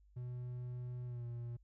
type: tone with pitch glide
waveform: triangle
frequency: 123.47 to 118.99 Hz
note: B2 to A#2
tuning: 0 to +36 cents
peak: -39 dBFS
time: 0.16-1.57 s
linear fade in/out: 10 ms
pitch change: -64 cents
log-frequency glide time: 1.05-1.25 s
effects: added 50 Hz sine -63 dBFS peak until 1.63 s